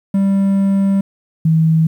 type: tone pair in turn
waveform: triangle / sine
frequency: 196 / 160.68 Hz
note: G3 / E3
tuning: 0 / -44 cents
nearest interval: minor third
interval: 344 cents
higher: first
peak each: -9 dBFS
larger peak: neither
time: 0.14-1.01 / 1.45-1.87 s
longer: first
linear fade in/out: 5 ms
effects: 8-bit